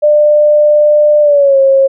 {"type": "tone with pitch glide", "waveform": "sine", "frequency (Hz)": [597, 541.2], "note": ["D5", "C#5"], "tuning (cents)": [28, -42], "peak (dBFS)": -4, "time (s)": [0.02, 1.88], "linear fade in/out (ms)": 20, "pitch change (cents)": -170, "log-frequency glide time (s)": [1.21, 1.58], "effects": []}